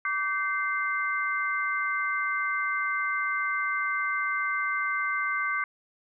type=tone cluster; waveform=sine; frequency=1160 / 1545 / 2082 Hz; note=D6 / G6 / C7; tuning=-22 / -26 / -9 cents; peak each=-30 dBFS; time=0.05-5.64 s; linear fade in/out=2 ms; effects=none